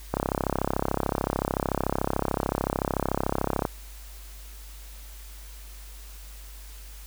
click train, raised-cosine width 1 ms, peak -10 dBFS, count 119, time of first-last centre 0.14-3.652 s, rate 33.6 Hz, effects added 50 Hz sine -41 dBFS peak until 7.06 s + white hiss -49 dBFS RMS until 7.06 s

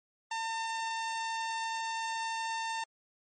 sawtooth tone, 903 Hz, A5, 45 cents sharp, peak -29 dBFS, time 0.31-2.84 s, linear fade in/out 5 ms, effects MP3 32 kbps

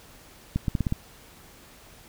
clicks, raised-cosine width 5 ms, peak -12 dBFS, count 6, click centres 0.56 / 0.682 / 0.752 / 0.807 / 0.868 / 0.924 s, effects pink hiss -51 dBFS RMS until 2.08 s

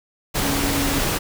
sine tone in noise, 280 Hz, C#4, 18 cents sharp, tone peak -24 dBFS, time 0.41-1 s, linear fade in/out 20 ms, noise pink, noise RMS -22 dBFS, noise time 0.34-1.19 s, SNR -5 dB, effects none

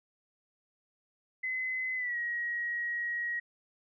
sine tone with pitch glide, 2034 to 1897.8 Hz, C7 to A#6, -50 to +31 cents, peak -31 dBFS, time 1.43-3.4 s, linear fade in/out 10 ms, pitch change -119 cents, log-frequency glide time 1.96-2.17 s, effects none

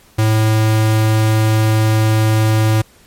square tone, 109.4 Hz, A2, 9 cents flat, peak -11 dBFS, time 0.18-2.82 s, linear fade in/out 10 ms, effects pink hiss -48 dBFS RMS until 3.06 s + MP3 64 kbps

